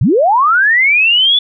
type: linear sweep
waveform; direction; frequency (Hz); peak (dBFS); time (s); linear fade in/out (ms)
sine; up; 87.31 to 3484; -7; 0.01-1.39; 5
effects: none